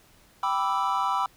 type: chord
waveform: triangle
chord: E minor seventh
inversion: first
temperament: equal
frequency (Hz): 784 / 987.8 / 1174.7 / 1318.5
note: G5 / B5 / D6 / E6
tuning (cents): 0 / 0 / 0 / 0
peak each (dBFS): -28 / -25 / -28 / -28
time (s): 0.43-1.26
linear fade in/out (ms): 2
effects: pink hiss -58 dBFS RMS until 1.36 s